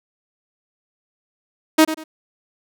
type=tone with echo; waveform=sawtooth; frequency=314.8 Hz; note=D#4; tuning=20 cents sharp; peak=-5 dBFS; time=1.78-1.85 s; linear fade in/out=10 ms; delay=95 ms; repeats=2; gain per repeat=-12 dB; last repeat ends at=2.04 s; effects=none